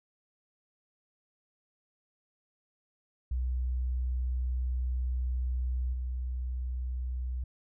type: tone with level steps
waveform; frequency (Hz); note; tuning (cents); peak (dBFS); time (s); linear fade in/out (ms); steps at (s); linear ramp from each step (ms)
sine; 62.6; B1; +24; -28 / -31; 3.31-7.44; 5; 5.93; 5
effects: none